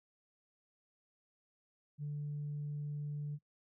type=tone; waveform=sine; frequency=146.83 Hz; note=D3; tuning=in tune; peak=-36 dBFS; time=1.98-3.39 s; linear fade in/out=50 ms; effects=noise-tail reverb RT60 0.1 s tail -23 dB re dry + tanh soft clip ceiling -34 dBFS